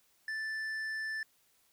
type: tone with tanh clipping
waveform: triangle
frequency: 1760 Hz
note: A6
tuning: in tune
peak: -36 dBFS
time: 0.28-1.23 s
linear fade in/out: 2 ms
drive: 11 dB
effects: white hiss -70 dBFS RMS until 1.72 s